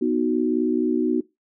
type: chord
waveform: sine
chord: B major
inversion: none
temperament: equal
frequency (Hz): 246.9 / 311.1 / 370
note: B3 / D#4 / F#4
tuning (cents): 0 / 0 / 0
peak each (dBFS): -23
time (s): 0.01-1.21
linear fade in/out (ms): 10
effects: noise-tail reverb RT60 0.2 s tail -20 dB re dry